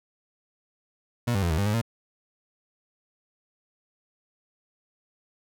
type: tone with pitch steps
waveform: 30% pulse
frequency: 119.9 / 98.1 / 85.5 / 78.5 / 100.4 / 105.2 / 115.2 Hz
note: A#2 / G2 / F2 / D#2 / G2 / G#2 / A#2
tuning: +49 / +2 / -36 / +16 / +42 / +23 / -20 cents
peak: -20 dBFS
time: 1.27-1.816 s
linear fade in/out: 10 ms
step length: 78 ms
effects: none